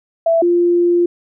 sine tone pair in turn, 663 / 348 Hz, E5 / F4, +10 / -6 cents, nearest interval major seventh, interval 1116 cents, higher first, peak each -10 dBFS, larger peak neither, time 0.26-0.42 / 0.42-1.06 s, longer second, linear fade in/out 5 ms, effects none

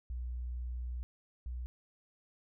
sine tone pair in turn, 61.1 / 61.38 Hz, B1 / B1, -18 / -10 cents, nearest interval unison, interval 8 cents, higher second, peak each -36 / -37 dBFS, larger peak first, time 0.1-1.03 / 1.46-1.66 s, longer first, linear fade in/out 0 ms, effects none

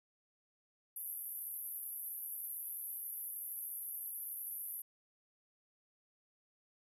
pink band-pass noise, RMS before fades -44 dBFS, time 0.96-4.82 s, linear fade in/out 5 ms, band 11000 to 13000 Hz, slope 96 dB/octave, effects none

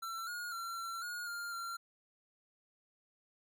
square tone with pitch steps, 1347 / 1435 / 1364 / 1355 / 1438 / 1402 / 1373 Hz, E6 / F6 / F6 / E6 / F#6 / F6 / F6, +37 / +47 / -41 / +47 / -50 / +6 / -30 cents, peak -40 dBFS, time 0.02-1.77 s, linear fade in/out 10 ms, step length 250 ms, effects none

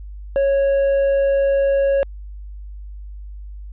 triangle tone, 552 Hz, C#5, 7 cents flat, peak -12 dBFS, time 0.36-2.03 s, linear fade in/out 0 ms, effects added 50 Hz sine -31 dBFS peak until 3.72 s + resampled to 8000 Hz

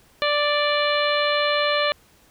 harmonic tone, 587.3 Hz, D5, in tune, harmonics 1 / 2 / 3 / 4 / 5 / 6 / 7, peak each -22 / -25 / -27 / -28 / -29 / -30 / -30 dBFS, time 0.22-1.92 s, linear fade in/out 0 ms, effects pink hiss -56 dBFS RMS until 2.3 s

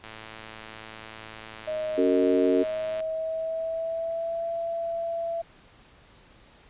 click train, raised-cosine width 0.3 ms, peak -25 dBFS, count 327, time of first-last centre 0.04-3.004 s, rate 110 Hz
sine tone with pitch glide, 622.3 to 670.8 Hz, D#5 to E5, 0 to +30 cents, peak -27 dBFS, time 1.67-5.42 s, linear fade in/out 10 ms, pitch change +130 cents, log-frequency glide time 2.28-4.48 s
sine chord, F# major, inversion second, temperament equal with one note detuned, 277.2 / 370 / 456.3 Hz, C#4 / F#4 / A#4, 0 / 0 / -37 cents, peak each -24 dBFS, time 1.97-2.64 s, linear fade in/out 20 ms
effects pink hiss -55 dBFS RMS until 6.69 s + resampled to 8000 Hz

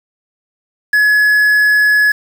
triangle tone with quantisation, 1695 Hz, G#6, 35 cents sharp, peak -6 dBFS, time 0.93-2.12 s, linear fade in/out 5 ms, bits 5, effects none

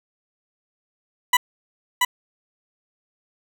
20% pulse tone with echo, 987.8 Hz, B5, in tune, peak -8 dBFS, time 1.33-1.37 s, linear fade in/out 5 ms, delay 680 ms, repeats 1, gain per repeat -3 dB, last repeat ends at 2.05 s, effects none

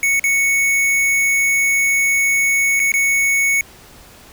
square tone with dropouts, 2217 Hz, C#7, in tune, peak -14 dBFS, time 0.03-3.61 s, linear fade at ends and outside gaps 1 ms, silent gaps 0.195-0.24 / 2.795-2.8 / 2.919-2.939 s, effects pink hiss -43 dBFS RMS until 4.32 s

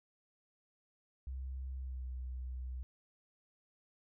sine tone with pitch glide, 65.41 to 63.22 Hz, C2 to B1, 0 to +41 cents, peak -39 dBFS, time 1.27-2.83 s, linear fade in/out 0 ms, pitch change -59 cents, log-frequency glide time 1.77-2.06 s, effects none

